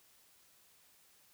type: silence
effects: white hiss -66 dBFS RMS until 1.33 s